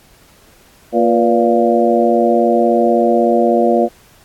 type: harmonic tone with a mistuned harmonic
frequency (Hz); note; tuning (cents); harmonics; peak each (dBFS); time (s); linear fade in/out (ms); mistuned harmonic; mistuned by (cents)
116.54; A#2; 0; 2 / 3 / 4 / 5 / 6; -16 / -16 / -16 / -16 / -16; 0.92-3.89; 50; 4; +74
effects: pink hiss -48 dBFS RMS until 4.24 s + AAC 64 kbps